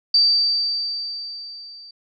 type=tone with level ramp; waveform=sine; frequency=4644 Hz; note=D8; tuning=20 cents flat; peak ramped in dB=-11 to -39 dBFS; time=0.14-1.91 s; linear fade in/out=5 ms; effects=none